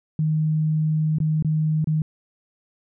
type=tone with dropouts; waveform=sine; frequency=155.56 Hz; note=D#3; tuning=in tune; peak=-18 dBFS; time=0.19-2.02 s; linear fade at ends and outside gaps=2 ms; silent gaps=1.185-1.202 / 1.425-1.447 / 1.844-1.872 s; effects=none